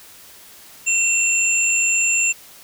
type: tone pair together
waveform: sine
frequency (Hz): 2716 / 7251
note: F7 / A#8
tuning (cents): -49 / -49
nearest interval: octave + perfect fourth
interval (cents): 1700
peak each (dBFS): -18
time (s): 0.86-2.33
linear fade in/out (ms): 20
effects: white hiss -44 dBFS RMS until 2.63 s